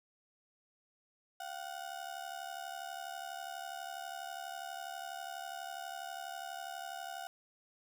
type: ring-modulated tone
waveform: 35% pulse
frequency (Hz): 734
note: F#5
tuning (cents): -14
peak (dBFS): -37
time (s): 1.4-7.27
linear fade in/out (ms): 0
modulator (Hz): 36.1
effects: none